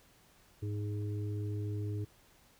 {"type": "harmonic tone", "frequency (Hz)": 103.83, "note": "G#2", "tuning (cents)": 0, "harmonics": [1, 3, 4], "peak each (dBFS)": [-34, -44, -46], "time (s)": [0.62, 2.05], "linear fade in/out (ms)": 10, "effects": ["pink hiss -64 dBFS RMS until 2.59 s"]}